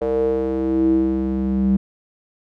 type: tone with band-pass filter sweep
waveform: square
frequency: 65.41 Hz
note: C2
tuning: in tune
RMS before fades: -19 dBFS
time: 0.01-1.77 s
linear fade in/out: 10 ms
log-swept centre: 510 to 210 Hz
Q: 7.3
effects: none